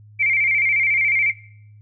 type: tone with vibrato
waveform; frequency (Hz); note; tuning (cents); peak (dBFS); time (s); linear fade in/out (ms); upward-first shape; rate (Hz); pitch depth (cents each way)
sine; 2217; C#7; 0; -15; 0.19-1.32; 20; square; 14; 73
effects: noise-tail reverb RT60 0.7 s tail -19 dB re dry + added 105 Hz sine -43 dBFS peak until 1.81 s